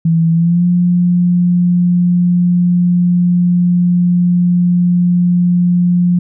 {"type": "tone with pitch glide", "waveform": "sine", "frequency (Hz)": [164.81, 176.64], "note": ["E3", "F3"], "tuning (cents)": [0, 20], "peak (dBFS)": -8, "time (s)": [0.05, 6.19], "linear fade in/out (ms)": 5, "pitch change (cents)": 120, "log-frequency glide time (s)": [0.32, 0.65], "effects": []}